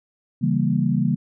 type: chord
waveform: sine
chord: C# diminished seventh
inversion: none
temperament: equal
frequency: 138.59 / 164.81 / 196 / 233.1 Hz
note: C#3 / E3 / G3 / Bb3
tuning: 0 / 0 / 0 / 0 cents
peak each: -23 dBFS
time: 0.41-1.16 s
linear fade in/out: 20 ms
effects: none